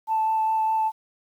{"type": "tone with vibrato", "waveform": "sine", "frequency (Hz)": 880, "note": "A5", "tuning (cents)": 0, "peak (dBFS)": -19, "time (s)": [0.07, 0.92], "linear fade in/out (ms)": 50, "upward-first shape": "sine", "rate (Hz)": 4.9, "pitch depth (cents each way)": 9, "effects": ["tanh soft clip ceiling -15 dBFS", "9-bit"]}